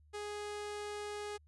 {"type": "tone", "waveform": "sawtooth", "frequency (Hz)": 415.3, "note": "G#4", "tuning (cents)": 0, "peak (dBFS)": -36, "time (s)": [0.13, 1.38], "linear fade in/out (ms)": 20, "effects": ["added 75 Hz sine -61 dBFS peak until 1.47 s", "resampled to 24000 Hz"]}